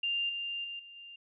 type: tone with level steps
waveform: sine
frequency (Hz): 2794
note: F7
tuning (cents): 0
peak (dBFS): -29 / -34 / -38 / -48 / -46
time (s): 0.03-1.16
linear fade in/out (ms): 5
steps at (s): 0.29 / 0.64 / 0.79 / 0.96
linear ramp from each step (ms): 5
effects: none